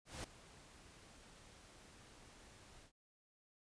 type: noise with ADSR envelope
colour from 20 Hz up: pink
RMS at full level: -45 dBFS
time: 0.05-2.92 s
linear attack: 190 ms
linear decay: 4 ms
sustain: -16 dB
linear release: 91 ms
effects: resampled to 22050 Hz